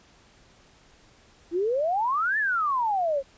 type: exponential two-way sweep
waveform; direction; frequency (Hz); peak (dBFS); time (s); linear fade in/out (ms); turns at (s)
sine; up then down; 324.9 to 1796 to 526; -22; 1.51-3.23; 50; 2.38
effects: pink hiss -57 dBFS RMS until 3.37 s + resampled to 16000 Hz